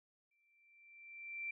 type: tone with exponential growth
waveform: sine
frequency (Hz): 2349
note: D7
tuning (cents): 0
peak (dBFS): -38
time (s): 0.31-1.51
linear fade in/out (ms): 5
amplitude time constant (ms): 260
effects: none